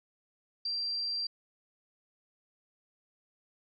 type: tone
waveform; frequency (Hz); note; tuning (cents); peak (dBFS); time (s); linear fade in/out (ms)
sine; 4719; D8; +7; -31; 0.65-1.27; 5
effects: none